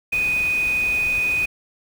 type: tone in noise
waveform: sine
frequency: 2489 Hz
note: D#7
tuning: in tune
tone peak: -18 dBFS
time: 0.12-1.46 s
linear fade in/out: 10 ms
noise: pink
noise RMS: -35 dBFS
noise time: 0.12-1.46 s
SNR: +14 dB
effects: none